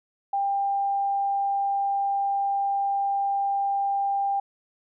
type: tone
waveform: sine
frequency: 795 Hz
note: G5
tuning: 24 cents sharp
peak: -22 dBFS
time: 0.33-4.4 s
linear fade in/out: 5 ms
effects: none